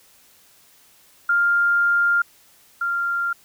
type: tone pair in turn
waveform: sine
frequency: 1400 / 1390.3 Hz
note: F6 / F6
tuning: +4 / -8 cents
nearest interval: unison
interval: 12 cents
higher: first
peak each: -15 / -20 dBFS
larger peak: first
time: 1.29-2.22 / 2.81-3.33 s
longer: first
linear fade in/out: 5 ms
effects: white hiss -54 dBFS RMS until 3.44 s